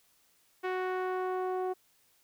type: tone with low-pass filter sweep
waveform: sawtooth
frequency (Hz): 370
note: F#4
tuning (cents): 0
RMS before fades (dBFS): -33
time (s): 0.63-1.74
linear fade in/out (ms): 20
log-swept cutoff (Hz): 2100 to 770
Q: 1.3
effects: white hiss -68 dBFS RMS until 2.23 s